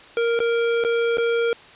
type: tone with dropouts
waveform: square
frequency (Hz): 466.2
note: A#4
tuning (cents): 0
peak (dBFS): -19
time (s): 0.17-1.53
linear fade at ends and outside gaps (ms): 1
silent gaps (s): 0.391-0.402 / 0.839-0.848 / 1.172-1.182
effects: white hiss -45 dBFS RMS until 1.75 s + resampled to 8000 Hz